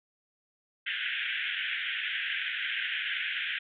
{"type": "band-pass noise", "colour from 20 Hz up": "pink", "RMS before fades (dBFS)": -33, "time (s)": [0.86, 3.59], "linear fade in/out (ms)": 10, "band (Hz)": [1500, 3400], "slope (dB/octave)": 96, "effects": []}